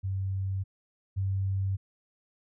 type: tone pair in turn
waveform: sine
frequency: 96.1 / 96.66 Hz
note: G2 / G2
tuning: -34 / -24 cents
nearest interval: unison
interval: 10 cents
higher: second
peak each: -28 / -26 dBFS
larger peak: second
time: 0.03-0.64 / 1.16-1.77 s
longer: neither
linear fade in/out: 20 ms
effects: none